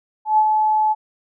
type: tone with ADSR envelope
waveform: sine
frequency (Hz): 861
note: A5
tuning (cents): -38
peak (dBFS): -10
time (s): 0.25-0.95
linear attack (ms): 130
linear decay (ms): 60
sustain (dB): -4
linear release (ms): 35
effects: none